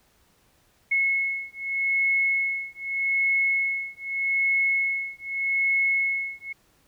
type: beating tone pair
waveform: sine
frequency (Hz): 2183 / 2183.82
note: C#7 / C#7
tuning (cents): -27 / -26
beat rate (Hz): 0.82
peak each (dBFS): -25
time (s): 0.91-6.53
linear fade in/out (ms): 10
effects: pink hiss -63 dBFS RMS until 6.87 s